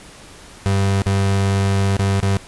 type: tone with dropouts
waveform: 35% pulse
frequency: 98 Hz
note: G2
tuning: in tune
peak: -13 dBFS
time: 0.66-2.37 s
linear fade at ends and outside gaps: 0 ms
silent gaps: 1.019-1.062 / 1.967-1.992 / 2.201-2.228 s
effects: pink hiss -41 dBFS RMS until 2.47 s + resampled to 24000 Hz